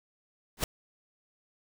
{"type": "noise with exponential growth", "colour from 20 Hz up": "pink", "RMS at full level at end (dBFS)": -23, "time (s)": [0.57, 0.64], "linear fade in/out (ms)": 2, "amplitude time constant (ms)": 15, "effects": []}